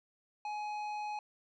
sine tone with tanh clipping, 840 Hz, G#5, 19 cents sharp, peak -38 dBFS, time 0.45-1.19 s, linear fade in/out 2 ms, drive 11 dB, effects none

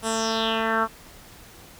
10% pulse tone with low-pass filter sweep, 223.7 Hz, A3, 29 cents sharp, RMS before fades -24 dBFS, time 0.02-0.88 s, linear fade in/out 50 ms, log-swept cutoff 10000 to 1200 Hz, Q 4.1, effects pink hiss -47 dBFS RMS until 1.79 s

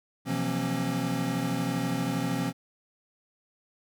square tone cluster, 126.5 / 168.1 / 180.6 / 236.8 / 270.8 Hz, B2 / E3 / F#3 / A#3 / C#4, +42 / +34 / -42 / +27 / -40 cents, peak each -35 / -34 / -36 / -36 / -32 dBFS, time 0.25-2.53 s, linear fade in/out 50 ms, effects none

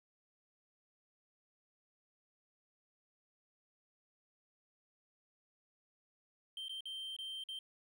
triangle tone with dropouts, 3136 Hz, G7, in tune, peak -40 dBFS, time 6.57-7.59 s, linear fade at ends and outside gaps 2 ms, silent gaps 6.683-6.694 / 6.807-6.855 / 7.165-7.187 / 7.438-7.487 s, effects none

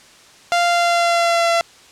sawtooth tone with pitch glide, 695 to 677.2 Hz, F5 to E5, -9 to +46 cents, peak -10 dBFS, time 0.52-1.61 s, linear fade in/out 0 ms, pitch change -45 cents, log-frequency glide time 0.66-1.5 s, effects white hiss -46 dBFS RMS until 1.91 s + low-pass 7000 Hz 12 dB/octave

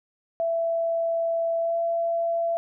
sine tone with pitch glide, 666 to 673.3 Hz, E5 to E5, +18 to +36 cents, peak -22 dBFS, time 0.4-2.57 s, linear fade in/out 0 ms, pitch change +18 cents, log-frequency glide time 1.59-1.77 s, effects none

